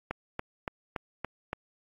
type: click train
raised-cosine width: 0.5 ms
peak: -17 dBFS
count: 6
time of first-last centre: 0.11-1.53 s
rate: 3.52 Hz
effects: AAC 32 kbps

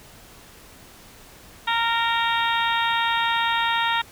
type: harmonic tone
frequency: 462.5 Hz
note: A#4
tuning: 14 cents flat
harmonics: 2 / 3 / 4 / 5 / 6 / 7 / 8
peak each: -23 / -27 / -27 / -32 / -32 / -31 / -29 dBFS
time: 1.67-4.02 s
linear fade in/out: 10 ms
effects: pink hiss -47 dBFS RMS until 4.11 s

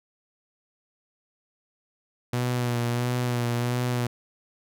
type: tone with vibrato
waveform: sawtooth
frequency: 121.6 Hz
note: B2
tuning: 26 cents flat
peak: -20 dBFS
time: 2.33-4.07 s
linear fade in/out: 5 ms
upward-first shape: sine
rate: 1.5 Hz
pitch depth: 34 cents each way
effects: none

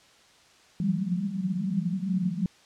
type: band-pass noise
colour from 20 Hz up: pink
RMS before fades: -28 dBFS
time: 0.8-2.46 s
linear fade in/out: 2 ms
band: 170 to 200 Hz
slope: 96 dB/octave
effects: white hiss -57 dBFS RMS until 2.65 s + low-pass 6000 Hz 12 dB/octave

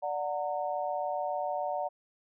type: chord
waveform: sine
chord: D augmented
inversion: none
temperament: just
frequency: 587.3 / 734.2 / 917.7 Hz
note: D5 / F#5 / A#5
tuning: 0 / -14 / -27 cents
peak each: -34 / -33 / -37 dBFS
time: 0.02-1.89 s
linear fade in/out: 20 ms
effects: none

